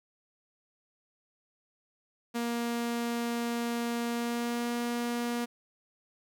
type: tone with pitch glide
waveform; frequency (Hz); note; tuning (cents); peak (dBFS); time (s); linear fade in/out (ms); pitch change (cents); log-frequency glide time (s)
sawtooth; 235.7 to 238.6; A#3 to A#3; +19 to +41; -26; 2.34-5.46; 20; +22; 4.08-4.73
effects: 11-bit